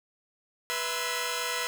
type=tone cluster; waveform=10% pulse; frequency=490.7 / 655 / 1030 / 1335 / 1683 Hz; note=B4 / E5 / C6 / E6 / G#6; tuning=-11 / -11 / -28 / +22 / +23 cents; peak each=-25 / -29 / -27 / -29 / -30 dBFS; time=0.7-1.67 s; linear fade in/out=0 ms; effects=8-bit